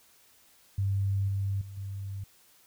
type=tone with level steps; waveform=sine; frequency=98.4 Hz; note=G2; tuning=7 cents sharp; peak=-25 / -27 / -40 / -34 dBFS; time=0.78-2.24 s; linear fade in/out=5 ms; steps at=1.28 / 1.61 / 1.77 s; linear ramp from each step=5 ms; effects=white hiss -61 dBFS RMS until 2.66 s

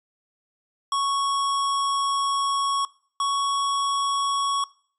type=tone pair in turn; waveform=square; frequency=1108.7 / 1113.8 Hz; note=C#6 / C#6; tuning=0 / +8 cents; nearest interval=unison; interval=8 cents; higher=second; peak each=-22 dBFS; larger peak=neither; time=0.92-2.85 / 3.2-4.64 s; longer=first; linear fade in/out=2 ms; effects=noise-tail reverb RT60 0.5 s tail -22 dB re dry + resampled to 24000 Hz

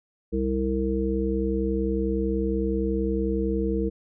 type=harmonic tone; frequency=65.41 Hz; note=C2; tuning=in tune; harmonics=1 / 3 / 5 / 7; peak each=-28 / -28 / -28 / -28 dBFS; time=0.32-3.9 s; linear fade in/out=20 ms; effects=none

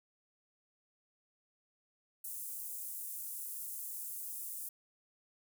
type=high-pass noise; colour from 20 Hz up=pink; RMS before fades=-43 dBFS; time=2.24-4.69 s; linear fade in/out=5 ms; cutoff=9300 Hz; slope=24 dB/octave; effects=none

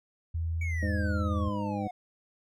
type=tone with pitch glide; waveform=sine; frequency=82.41 to 83.56 Hz; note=E2 to E2; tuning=0 to +24 cents; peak=-28 dBFS; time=0.34-1.49 s; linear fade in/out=10 ms; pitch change=+24 cents; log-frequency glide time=0.89-1.3 s
type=exponential sweep; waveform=triangle; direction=down; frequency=2285 to 716 Hz; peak=-34 dBFS; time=0.61-1.91 s; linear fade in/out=5 ms
type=harmonic tone; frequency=102.1 Hz; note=G#2; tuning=29 cents flat; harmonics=1 / 2 / 3 / 5 / 6; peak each=-36 / -33 / -37 / -39 / -41 dBFS; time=0.82-1.88 s; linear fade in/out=10 ms
effects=none

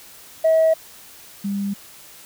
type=tone pair in turn; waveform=sine; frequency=643 / 199.86 Hz; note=E5 / G3; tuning=-43 / +34 cents; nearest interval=octave + minor sixth; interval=2023 cents; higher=first; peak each=-11 / -21 dBFS; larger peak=first; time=0.44-0.74 / 1.44-1.74 s; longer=neither; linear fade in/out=10 ms; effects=tanh soft clip ceiling -10 dBFS + white hiss -44 dBFS RMS until 2.25 s

